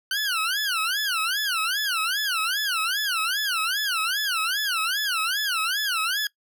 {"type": "tone with vibrato", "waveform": "20% pulse", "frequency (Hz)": 1485, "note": "F#6", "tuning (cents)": 6, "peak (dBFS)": -18, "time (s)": [0.11, 6.27], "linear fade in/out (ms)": 2, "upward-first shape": "sine", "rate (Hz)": 2.5, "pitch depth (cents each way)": 260, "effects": ["noise-tail reverb RT60 0.1 s tail -22 dB re dry"]}